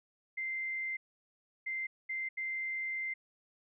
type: tone bursts at uneven times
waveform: sine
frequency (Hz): 2085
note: C7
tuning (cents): -7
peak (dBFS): -34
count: 4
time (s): 0.37-0.97 / 1.66-1.87 / 2.09-2.29 / 2.37-3.14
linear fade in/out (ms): 10
effects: none